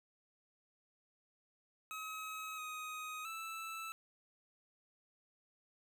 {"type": "tone with pitch steps", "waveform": "25% pulse", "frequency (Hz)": [1277, 1253, 1319], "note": ["D#6", "D#6", "E6"], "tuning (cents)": [45, 12, 1], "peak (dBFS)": -39, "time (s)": [1.91, 3.92], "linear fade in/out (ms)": 0, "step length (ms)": 670, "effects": []}